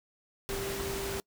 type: tone in noise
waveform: sine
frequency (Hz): 393.1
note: G4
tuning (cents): +5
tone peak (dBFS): -36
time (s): 0.49-1.2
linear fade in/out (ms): 0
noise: pink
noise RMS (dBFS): -37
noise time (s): 0.49-1.2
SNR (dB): -2
effects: noise-tail reverb RT60 0.1 s tail -26 dB re dry